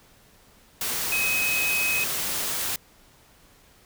sine tone in noise, 2537 Hz, D#7, 33 cents sharp, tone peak -23 dBFS, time 1.12-2.04 s, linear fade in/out 2 ms, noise white, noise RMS -28 dBFS, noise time 0.81-2.76 s, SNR +2 dB, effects pink hiss -56 dBFS RMS until 3.85 s

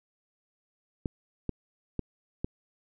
clicks, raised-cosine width 3 ms, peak -17 dBFS, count 4, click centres 1.058 / 1.493 / 1.993 / 2.445 s, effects none

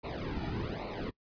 brown noise with flanger, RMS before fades -37 dBFS, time 0.03-1.11 s, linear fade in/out 20 ms, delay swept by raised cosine 0.6 to 1.9 ms, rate 1.2 Hz, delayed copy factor -0.95, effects noise-tail reverb RT60 0.1 s tail -23 dB re dry + resampled to 11025 Hz

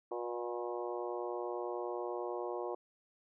harmonic tone with a mistuned harmonic, 120 Hz, B2, 49 cents flat, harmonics 3 / 4 / 5 / 6 / 7 / 8 / 9, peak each -40 / -42 / -44 / -46 / -47 / -48 / -49 dBFS, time 0.11-2.75 s, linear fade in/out 5 ms, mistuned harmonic 7, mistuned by -19 cents, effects none

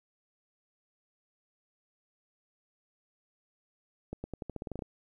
accelerating click train, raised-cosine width 2 ms, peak -24 dBFS, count 12, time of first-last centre 4.13-4.822 s, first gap 110 ms, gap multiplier 0.88, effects 11-bit

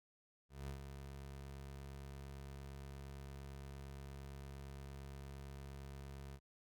25% pulse tone with ADSR envelope, 68.7 Hz, C#2, 15 cents flat, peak -39 dBFS, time 0.49-6.4 s, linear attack 190 ms, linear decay 100 ms, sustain -6 dB, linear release 57 ms, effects none

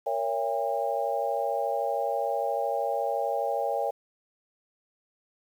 sine chord, A# diminished seventh, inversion none, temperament just, 466.2 / 559.4 / 671.3 / 805.5 Hz, A#4 / C#5 / E5 / G5, 0 / +16 / +31 / +47 cents, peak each -33 / -30 / -32 / -30 dBFS, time 0.06-3.91 s, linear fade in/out 10 ms, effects 9-bit

